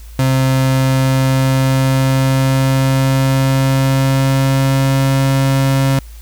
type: tone with pitch glide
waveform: 35% pulse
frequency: 132 to 135.24 Hz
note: C3 to C#3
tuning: +16 to -42 cents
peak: -9 dBFS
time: 0.19-5.99 s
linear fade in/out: 2 ms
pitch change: +42 cents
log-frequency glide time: 0.49-5.23 s
effects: added 55 Hz sine -31 dBFS peak until 6.21 s + white hiss -45 dBFS RMS until 6.21 s

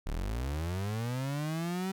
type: linear sweep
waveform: 35% pulse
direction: up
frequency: 32.7 to 193.1 Hz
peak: -30 dBFS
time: 0.06-1.92 s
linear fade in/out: 10 ms
effects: none

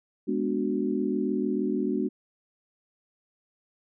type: chord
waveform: sine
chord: G# half-diminished seventh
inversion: none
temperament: equal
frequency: 207.7 / 246.9 / 293.7 / 370 Hz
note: G#3 / B3 / D4 / F#4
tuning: 0 / 0 / 0 / 0 cents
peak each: -30 dBFS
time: 0.27-2.09 s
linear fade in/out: 20 ms
effects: none

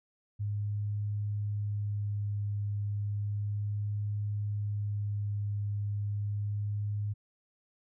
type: tone with vibrato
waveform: sine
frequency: 103.1 Hz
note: G#2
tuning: 12 cents flat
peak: -30 dBFS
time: 0.39-7.14 s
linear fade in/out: 20 ms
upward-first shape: sine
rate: 0.33 Hz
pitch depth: 9 cents each way
effects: none

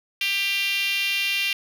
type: tone with high-pass filter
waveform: 5% pulse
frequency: 396.2 Hz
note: G4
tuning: 18 cents sharp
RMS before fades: -24 dBFS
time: 0.21-1.53 s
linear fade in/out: 2 ms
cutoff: 2600 Hz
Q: 4.7
effects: none

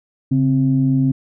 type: tone pair together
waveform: sine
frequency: 138.59 / 263.3 Hz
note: C#3 / C4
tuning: 0 / +11 cents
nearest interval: major seventh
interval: 1111 cents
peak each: -15 dBFS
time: 0.31-1.12 s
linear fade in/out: 10 ms
effects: tanh soft clip ceiling -5 dBFS

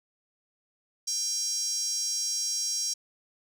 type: tone with high-pass filter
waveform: 5% pulse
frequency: 800 Hz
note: G5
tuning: 35 cents sharp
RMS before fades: -30 dBFS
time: 1.07-2.94 s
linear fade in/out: 10 ms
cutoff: 5600 Hz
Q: 6.6
effects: none

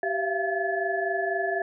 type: tone cluster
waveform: sine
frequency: 388.2 / 669 / 693 / 1721 Hz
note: G4 / E5 / F5 / A6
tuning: -17 / +25 / -14 / -39 cents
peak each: -30 dBFS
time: 0.03-1.62 s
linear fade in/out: 2 ms
effects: none

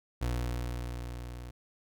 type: tone with level ramp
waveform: 30% pulse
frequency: 60.4 Hz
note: B1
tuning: 38 cents flat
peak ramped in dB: -26 to -39 dBFS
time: 0.21-1.51 s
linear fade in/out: 10 ms
effects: none

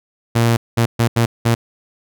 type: tone bursts at uneven times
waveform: sawtooth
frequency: 116.54 Hz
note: A#2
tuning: in tune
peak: -8 dBFS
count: 5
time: 0.35-0.57 / 0.77-0.86 / 0.99-1.08 / 1.16-1.26 / 1.45-1.55 s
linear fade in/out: 10 ms
effects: none

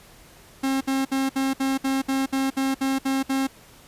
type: tone bursts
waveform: 45% pulse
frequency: 268.4 Hz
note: C4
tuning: 44 cents sharp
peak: -21 dBFS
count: 12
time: 0.63-3.472 s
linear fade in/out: 10 ms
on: 180 ms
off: 62 ms
effects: pink hiss -50 dBFS RMS until 3.87 s + resampled to 32000 Hz

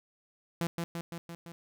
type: tone with echo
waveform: sawtooth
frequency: 169.2 Hz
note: E3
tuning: 45 cents sharp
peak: -25 dBFS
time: 0.61-0.67 s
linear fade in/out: 0 ms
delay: 170 ms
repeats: 5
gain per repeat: -3 dB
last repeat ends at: 1.52 s
effects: none

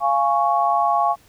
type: chord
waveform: sine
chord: Db major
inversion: first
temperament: just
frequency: 693 / 831.5 / 1108.7 Hz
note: F5 / Ab5 / Db6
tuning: -14 / +2 / 0 cents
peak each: -20 dBFS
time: 0-1.16 s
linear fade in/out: 50 ms
effects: pink hiss -54 dBFS RMS until 1.28 s

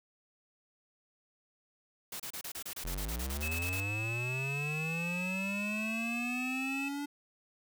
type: noise bursts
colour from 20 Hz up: white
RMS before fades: -41 dBFS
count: 16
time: 2.12-3.803 s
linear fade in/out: 5 ms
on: 78 ms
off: 29 ms
type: linear sweep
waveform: square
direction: up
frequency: 40.34 to 290 Hz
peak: -36 dBFS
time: 2.84-7.06 s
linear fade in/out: 10 ms
type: tone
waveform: triangle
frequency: 2600 Hz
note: E7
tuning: 24 cents flat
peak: -34 dBFS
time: 3.42-6.89 s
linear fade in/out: 10 ms
effects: none

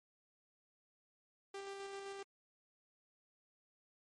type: tone with tremolo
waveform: sawtooth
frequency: 394.5 Hz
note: G4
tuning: 11 cents sharp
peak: -40 dBFS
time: 1.54-2.23 s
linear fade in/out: 5 ms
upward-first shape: square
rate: 7.7 Hz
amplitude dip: 25%
effects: low-pass 9000 Hz 12 dB/octave + MP3 48 kbps

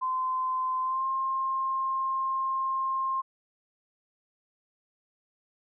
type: tone with pitch glide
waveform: sine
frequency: 1032 to 1061.6 Hz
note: C6 to C6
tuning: -24 to +25 cents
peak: -26 dBFS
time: 0.01-3.22 s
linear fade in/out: 20 ms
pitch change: +49 cents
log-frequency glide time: 0.82-1.06 s
effects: none

